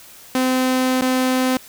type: tone with dropouts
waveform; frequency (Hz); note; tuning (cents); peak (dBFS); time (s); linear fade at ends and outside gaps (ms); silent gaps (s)
sawtooth; 257.2; C4; -30; -12; 0.35-1.57; 2; 1.011-1.02
effects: white hiss -43 dBFS RMS until 1.68 s